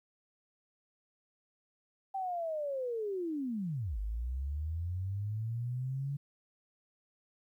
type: linear two-way sweep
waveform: sine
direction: down then up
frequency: 784 to 49 to 142.8 Hz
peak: -33 dBFS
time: 2.14-6.17 s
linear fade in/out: 10 ms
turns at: 3.98 s
effects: 12-bit